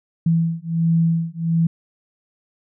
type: beating tone pair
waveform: sine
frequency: 164.81 / 166.21 Hz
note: E3 / E3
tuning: 0 / +15 cents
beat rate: 1.4 Hz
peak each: -19 dBFS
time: 0.26-1.67 s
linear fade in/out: 5 ms
effects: none